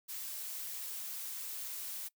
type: noise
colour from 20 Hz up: blue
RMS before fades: -42 dBFS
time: 0.08-2.09 s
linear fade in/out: 20 ms
effects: noise-tail reverb RT60 0.1 s tail -22 dB re dry